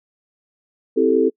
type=chord; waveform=sine; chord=A minor seventh; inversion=first; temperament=equal; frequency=261.6 / 329.6 / 392 / 440 Hz; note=C4 / E4 / G4 / A4; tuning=0 / 0 / 0 / 0 cents; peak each=-20 / -20 / -19 / -16 dBFS; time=0.96-1.3 s; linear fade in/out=20 ms; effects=noise-tail reverb RT60 0.1 s tail -26 dB re dry